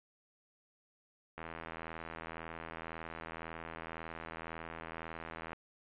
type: click train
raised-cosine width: 0.5 ms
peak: -28 dBFS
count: 341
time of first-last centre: 1.38-5.531 s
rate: 81.9 Hz
effects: resampled to 8000 Hz